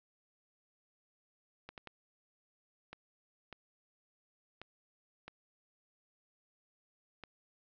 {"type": "clicks", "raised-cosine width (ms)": 0.3, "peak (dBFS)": -30, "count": 8, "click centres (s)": [1.69, 1.778, 1.873, 2.93, 3.527, 4.616, 5.28, 7.237], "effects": ["low-pass 5000 Hz 12 dB/octave"]}